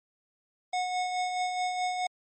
square tone with tremolo, 730 Hz, F#5, 24 cents flat, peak -27 dBFS, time 0.73-2.07 s, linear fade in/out 5 ms, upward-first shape sine, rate 4.7 Hz, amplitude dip 40%, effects MP3 32 kbps

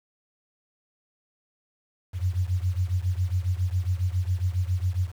sine beating tone pair, 88.4 / 95.7 Hz, F2 / G2, +22 / -41 cents, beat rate 7.3 Hz, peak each -25 / -27 dBFS, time 2.13-5.12 s, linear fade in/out 50 ms, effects 8-bit

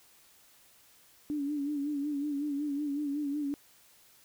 sine tone with vibrato, 289 Hz, D4, 28 cents flat, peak -30 dBFS, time 1.3-3.54 s, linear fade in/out 0 ms, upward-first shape sine, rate 5.4 Hz, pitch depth 65 cents each way, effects white hiss -61 dBFS RMS until 4.24 s

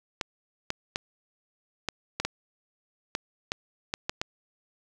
clicks, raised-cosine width 0.2 ms, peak -11 dBFS, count 11, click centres 0.212 / 0.704 / 0.959 / 1.887 / 2.2 / 2.25 / 3.151 / 3.519 / 3.939 / 4.095 / 4.215 s, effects none

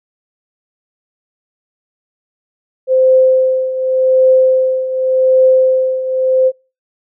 sine tone with tremolo, 519 Hz, C5, 14 cents flat, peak -5 dBFS, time 2.87-6.52 s, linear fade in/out 50 ms, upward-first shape triangle, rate 0.87 Hz, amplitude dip 75%, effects noise-tail reverb RT60 0.3 s tail -24 dB re dry

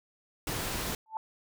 pink noise, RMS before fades -34 dBFS, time 0.47-0.95 s, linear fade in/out 2 ms
sine tone with exponential growth, 880 Hz, A5, in tune, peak -27 dBFS, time 1.06-1.17 s, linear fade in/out 1 ms, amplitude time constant 22 ms
effects none

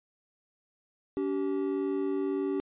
triangle tone pair together, 283.9 / 385.5 Hz, C#4 / G4, +41 / -29 cents, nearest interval perfect fourth, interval 530 cents, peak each -29 / -28 dBFS, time 1.17-2.6 s, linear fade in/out 0 ms, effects resampled to 8000 Hz

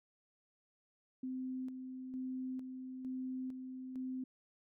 sine tone with tremolo, 258 Hz, C4, 24 cents flat, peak -38 dBFS, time 1.23-4.24 s, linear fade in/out 5 ms, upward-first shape square, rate 1.1 Hz, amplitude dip 45%, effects none

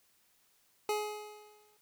25% pulse tone with exponential decay, 421.1 Hz, G#4, 24 cents sharp, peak -25 dBFS, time 0.89-1.77 s, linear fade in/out 2 ms, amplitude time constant 190 ms, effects white hiss -70 dBFS RMS until 1.81 s

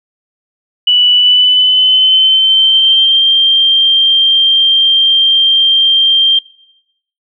sine tone with pitch glide, 2960 to 3172 Hz, F#7 to G7, 0 to +20 cents, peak -5 dBFS, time 0.87-6.39 s, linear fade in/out 5 ms, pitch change +120 cents, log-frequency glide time 1.12-3.22 s, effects noise-tail reverb RT60 0.8 s tail -20 dB re dry

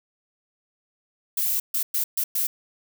violet noise bursts at uneven times, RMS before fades -24 dBFS, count 5, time 1.37-1.6 / 1.74-1.83 / 1.94-2.04 / 2.17-2.24 / 2.35-2.47 s, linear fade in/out 5 ms, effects none

